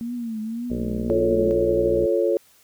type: tone with vibrato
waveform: sine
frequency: 229.4 Hz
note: A#3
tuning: 28 cents flat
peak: -26 dBFS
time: 0.01-1.51 s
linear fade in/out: 0 ms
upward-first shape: triangle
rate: 1.9 Hz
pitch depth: 120 cents each way
type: harmonic tone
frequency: 60.4 Hz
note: B1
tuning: 38 cents flat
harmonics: 1 / 2 / 3 / 4 / 5 / 6 / 7 / 8 / 9 / 10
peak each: -32 / -34 / -34 / -36 / -37 / -35 / -35 / -40 / -40 / -41 dBFS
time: 0.7-2.06 s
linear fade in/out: 5 ms
type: chord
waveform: sine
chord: F augmented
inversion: none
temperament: equal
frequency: 349.2 / 440 / 554.4 Hz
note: F4 / A4 / C#5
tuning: 0 / 0 / 0 cents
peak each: -22 dBFS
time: 1.1-2.37 s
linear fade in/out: 0 ms
effects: white hiss -56 dBFS RMS until 2.63 s